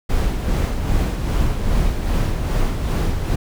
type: noise with tremolo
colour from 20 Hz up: brown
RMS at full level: -17 dBFS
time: 0.09-3.36 s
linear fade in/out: 10 ms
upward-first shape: sine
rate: 2.5 Hz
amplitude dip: 45%
effects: none